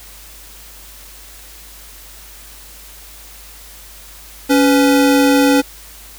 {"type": "tone pair together", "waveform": "square", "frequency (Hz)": [280.2, 499.3], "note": ["C#4", "B4"], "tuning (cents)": [19, 19], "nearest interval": "minor seventh", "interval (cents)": 1000, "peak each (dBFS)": [-11, -16], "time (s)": [4.49, 5.62], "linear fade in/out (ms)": 20, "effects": ["added 50 Hz sine -41 dBFS peak until 6.18 s", "white hiss -39 dBFS RMS until 6.18 s"]}